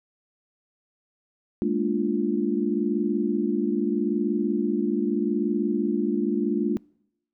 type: chord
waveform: sine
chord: Bb dominant seventh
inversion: third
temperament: equal with one note detuned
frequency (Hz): 207.7 / 228.5 / 293.7 / 349.2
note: Ab3 / Bb3 / D4 / F4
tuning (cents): 0 / -34 / 0 / 0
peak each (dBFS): -27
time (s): 1.62-6.77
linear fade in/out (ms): 0
effects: noise-tail reverb RT60 0.8 s tail -26 dB re dry